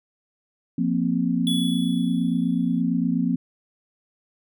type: chord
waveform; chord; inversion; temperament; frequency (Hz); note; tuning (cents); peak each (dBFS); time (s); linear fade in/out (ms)
sine; F suspended fourth; none; equal; 174.61 / 233.1 / 261.6; F3 / Bb3 / C4; 0 / 0 / 0; -24; 0.78-3.36; 5
type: tone with exponential decay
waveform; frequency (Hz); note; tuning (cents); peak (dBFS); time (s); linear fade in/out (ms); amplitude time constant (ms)
square; 3407; G#7; +44; -24; 1.47-2.81; 1; 290
effects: none

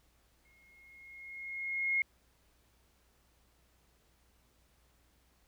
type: tone with exponential growth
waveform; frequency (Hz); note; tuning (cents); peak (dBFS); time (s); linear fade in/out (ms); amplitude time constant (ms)
sine; 2153; C7; +49; -26; 0.45-2.02; 2; 340
effects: added 60 Hz sine -70 dBFS peak until 5.47 s + pink hiss -71 dBFS RMS until 5.47 s

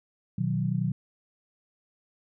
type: chord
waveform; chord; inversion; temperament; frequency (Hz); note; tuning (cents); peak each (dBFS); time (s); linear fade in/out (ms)
sine; B major; none; equal; 123.47 / 155.56 / 185; B2 / D#3 / F#3; 0 / 0 / 0; -29; 0.38-0.92; 5
effects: none

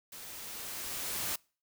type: noise with level ramp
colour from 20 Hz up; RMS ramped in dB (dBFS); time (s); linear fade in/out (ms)
white; -47 to -34; 0.12-1.36; 5
effects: noise-tail reverb RT60 0.4 s tail -26 dB re dry

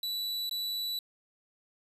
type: tone with dropouts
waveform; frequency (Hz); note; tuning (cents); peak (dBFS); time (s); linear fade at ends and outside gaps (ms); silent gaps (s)
45% pulse; 3951; B7; 0; -32; 0.03-0.99; 2; 0.495-0.511
effects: resampled to 32000 Hz

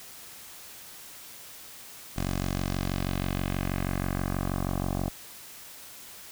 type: tone with low-pass filter sweep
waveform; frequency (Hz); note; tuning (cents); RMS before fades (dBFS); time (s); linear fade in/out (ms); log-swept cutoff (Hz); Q
10% pulse; 46.25; F#1; 0; -30; 2.16-5.1; 10; 9200 to 790; 1.4
effects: white hiss -46 dBFS RMS until 6.31 s

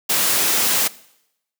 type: noise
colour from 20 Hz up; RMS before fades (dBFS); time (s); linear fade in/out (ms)
white; -18; 0.09-0.88; 10
effects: noise-tail reverb RT60 0.8 s tail -20 dB re dry + high-pass 150 Hz 12 dB/octave

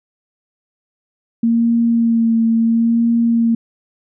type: tone with vibrato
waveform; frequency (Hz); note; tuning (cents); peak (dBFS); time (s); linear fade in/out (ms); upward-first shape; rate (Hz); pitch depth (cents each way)
sine; 230; A#3; -23; -11; 1.43-3.55; 5; sine; 0.73; 22
effects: none

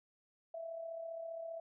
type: tone with amplitude modulation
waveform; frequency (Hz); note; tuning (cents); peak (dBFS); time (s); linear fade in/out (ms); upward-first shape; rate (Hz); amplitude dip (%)
sine; 661; E5; +5; -39; 0.54-1.6; 5; sine; 35.1; 50
effects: none

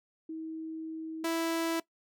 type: tone pair in turn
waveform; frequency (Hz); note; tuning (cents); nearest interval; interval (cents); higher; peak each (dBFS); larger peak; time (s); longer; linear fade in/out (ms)
sine / sawtooth; 320 / 329.9; D#4 / E4; +49 / +1; minor second; 52; second; -36 / -25; second; 0.29-1.24 / 1.24-1.8; first; 5
effects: noise-tail reverb RT60 0.1 s tail -20 dB re dry

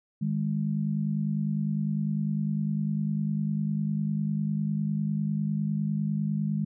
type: tone pair together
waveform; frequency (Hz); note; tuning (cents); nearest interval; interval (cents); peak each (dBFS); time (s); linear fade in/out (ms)
sine; 155.56 / 205.5; D#3 / G#3; 0 / -18; perfect fourth; 482; -28; 0.21-6.65; 10
effects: none

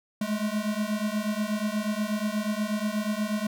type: beating tone pair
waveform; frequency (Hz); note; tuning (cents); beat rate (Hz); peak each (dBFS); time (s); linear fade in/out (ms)
square; 207.7 / 216; G#3 / A3; 0 / -32; 8.3; -30; 0.21-3.47; 5
effects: none

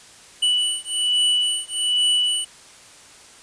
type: beating tone pair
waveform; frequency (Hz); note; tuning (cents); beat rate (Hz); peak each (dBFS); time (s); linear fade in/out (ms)
square; 2960 / 2961.2; F#7 / F#7; 0 / +1; 1.2; -22; 0.42-2.45; 10
effects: white hiss -46 dBFS RMS until 3.42 s + resampled to 22050 Hz

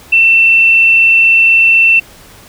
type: tone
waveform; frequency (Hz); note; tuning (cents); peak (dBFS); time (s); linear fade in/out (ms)
sine; 2686; E7; +32; -4; 0.12-2; 10
effects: pink hiss -38 dBFS RMS until 2.48 s

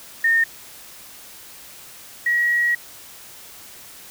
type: tone pair in turn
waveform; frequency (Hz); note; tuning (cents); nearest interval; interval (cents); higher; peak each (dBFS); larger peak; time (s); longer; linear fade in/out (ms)
sine; 1831 / 1908.8; A#6 / A#6; -32 / +41; minor second; 73; second; -14 / -16; first; 0.24-0.44 / 2.26-2.75; second; 5
effects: white hiss -42 dBFS RMS until 4.1 s

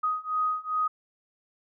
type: beating tone pair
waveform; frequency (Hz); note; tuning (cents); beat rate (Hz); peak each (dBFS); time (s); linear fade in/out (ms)
sine; 1250 / 1252.5; D#6 / D#6; +8 / +11; 2.5; -29 / -28; 0.03-0.88; 10
effects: none

